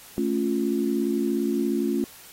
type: chord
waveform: sine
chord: A augmented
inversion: none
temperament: equal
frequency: 220 / 277.2 / 349.2 Hz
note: A3 / C#4 / E#4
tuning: 0 / 0 / 0 cents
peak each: -26 dBFS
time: 0.18-2.04 s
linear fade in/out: 0 ms
effects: white hiss -47 dBFS RMS until 2.32 s + AAC 48 kbps